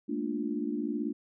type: chord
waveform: sine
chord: Bb major seventh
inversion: third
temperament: equal with one note detuned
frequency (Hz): 214.9 / 233.1 / 293.7 / 349.2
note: A3 / Bb3 / D4 / F4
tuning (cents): -41 / 0 / 0 / 0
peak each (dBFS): -37 / -35 / -33 / -38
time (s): 0.08-1.13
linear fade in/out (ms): 20
effects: none